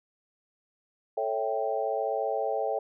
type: chord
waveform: sine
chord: A dominant seventh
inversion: none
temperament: equal with one note detuned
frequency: 440 / 554.4 / 655.5 / 784 Hz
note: A4 / C#5 / E5 / G5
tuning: 0 / 0 / -10 / 0 cents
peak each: -32 dBFS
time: 1.17-2.79 s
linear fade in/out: 5 ms
effects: none